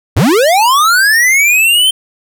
square linear sweep, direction up, 68.6 to 3136 Hz, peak -7 dBFS, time 0.16-1.91 s, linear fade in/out 10 ms, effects none

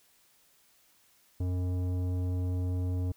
sine tone with tanh clipping, 90.5 Hz, F#2, 38 cents flat, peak -30 dBFS, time 1.4-3.12 s, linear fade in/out 5 ms, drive 13 dB, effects white hiss -65 dBFS RMS until 3.16 s

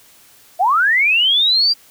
sine linear sweep, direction up, 659.3 to 4798 Hz, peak -11 dBFS, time 0.59-1.74 s, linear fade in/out 20 ms, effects white hiss -48 dBFS RMS until 1.9 s

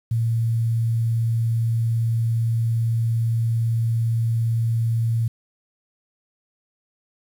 sine tone, 114.7 Hz, A#2, 28 cents flat, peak -18 dBFS, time 0.11-5.28 s, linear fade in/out 5 ms, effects 8-bit

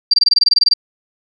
sine tone bursts, 4699 Hz, D8, in tune, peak -7 dBFS, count 13, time 0.11-0.737 s, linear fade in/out 5 ms, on 27 ms, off 23 ms, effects none

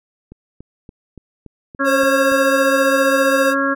click train, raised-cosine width 3 ms, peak -24 dBFS, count 8, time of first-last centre 0.32-2.32 s, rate 3.5 Hz
harmonic tone, 275 Hz, C#4, 14 cents flat, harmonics 1 / 2 / 4 / 5 / 6, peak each -20 / -22 / -23 / -22 / -21 dBFS, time 1.79-3.75 s, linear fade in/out 20 ms
square tone with vibrato, 535 Hz, C5, 38 cents sharp, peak -16 dBFS, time 1.84-3.55 s, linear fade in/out 50 ms, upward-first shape sine, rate 15 Hz, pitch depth 15 cents each way
effects none

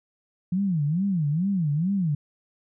sine tone with vibrato, 170 Hz, F3, 46 cents flat, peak -21 dBFS, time 0.52-2.15 s, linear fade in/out 5 ms, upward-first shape sine, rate 2.3 Hz, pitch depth 290 cents each way, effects none

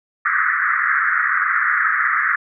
pink band-pass noise, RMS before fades -18 dBFS, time 0.25-2.36 s, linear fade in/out 10 ms, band 1200 to 2000 Hz, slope 96 dB/octave, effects none

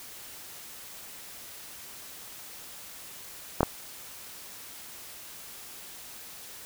clicks, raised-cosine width 1 ms, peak -7 dBFS, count 2, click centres 3.607 / 3.631 s, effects white hiss -45 dBFS RMS until 6.65 s

